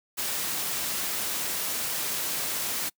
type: noise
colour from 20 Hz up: white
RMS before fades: -30 dBFS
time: 0.17-2.9 s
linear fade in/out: 20 ms
effects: noise-tail reverb RT60 0.1 s tail -26 dB re dry + high-pass 100 Hz 12 dB/octave